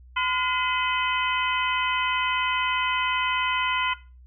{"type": "harmonic tone with a mistuned harmonic", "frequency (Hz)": 509, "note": "C5", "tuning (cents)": -48, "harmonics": [2, 3, 4, 5, 6], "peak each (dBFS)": [-26, -28, -29, -30, -31], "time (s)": [0.16, 3.94], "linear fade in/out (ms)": 10, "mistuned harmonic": 3, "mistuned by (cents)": -110, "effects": ["noise-tail reverb RT60 0.3 s tail -17 dB re dry", "added 62 Hz sine -46 dBFS peak until 4.26 s"]}